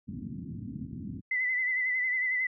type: low-pass noise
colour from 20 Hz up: white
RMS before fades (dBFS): -37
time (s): 0.07-1.21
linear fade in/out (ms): 20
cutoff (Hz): 270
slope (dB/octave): 48
type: tone with vibrato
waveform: sine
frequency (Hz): 2016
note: B6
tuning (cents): +35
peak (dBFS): -26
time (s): 1.31-2.47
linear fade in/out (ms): 5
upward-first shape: sine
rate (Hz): 11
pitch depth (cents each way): 44
effects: high-pass 100 Hz 12 dB/octave